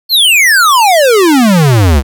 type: exponential sweep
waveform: square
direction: down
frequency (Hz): 4439 to 63.7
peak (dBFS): -5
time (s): 0.09-2.03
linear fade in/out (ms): 50
effects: none